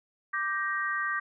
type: chord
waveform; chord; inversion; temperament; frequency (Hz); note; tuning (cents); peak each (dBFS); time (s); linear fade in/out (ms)
sine; G minor; second; just; 1176 / 1568 / 1881.6; D6 / G6 / Bb6; +2 / 0 / +16; -32; 0.33-1.2; 10
effects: none

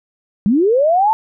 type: linear sweep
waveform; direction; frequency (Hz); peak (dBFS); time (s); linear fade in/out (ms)
sine; up; 185 to 902; -10; 0.46-1.13; 0
effects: none

